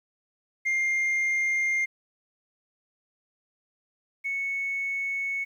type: tone pair in turn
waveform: sine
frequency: 2112 / 2210 Hz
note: C7 / C#7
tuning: +16 / -6 cents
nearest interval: minor second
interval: 78 cents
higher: second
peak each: -20 / -26 dBFS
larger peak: first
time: 0.65-1.86 / 4.24-5.45 s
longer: neither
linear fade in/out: 20 ms
effects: tanh soft clip ceiling -22 dBFS + 10-bit